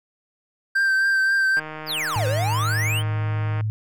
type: tone with vibrato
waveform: triangle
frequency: 1568 Hz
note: G6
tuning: in tune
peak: -15 dBFS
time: 0.75-1.6 s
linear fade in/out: 10 ms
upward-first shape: triangle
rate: 3.8 Hz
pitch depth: 27 cents each way
type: click train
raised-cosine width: 0.5 ms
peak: -19 dBFS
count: 317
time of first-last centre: 1.57-3.609 s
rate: 155 Hz
type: exponential two-way sweep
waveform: square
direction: down then up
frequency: 5274 to 493.9 to 3282 Hz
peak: -24 dBFS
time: 1.86-3.03 s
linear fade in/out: 50 ms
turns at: 2.27 s
type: tone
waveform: sine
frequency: 107.6 Hz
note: A2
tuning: 38 cents flat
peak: -21 dBFS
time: 2.16-3.7 s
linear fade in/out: 0 ms
effects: none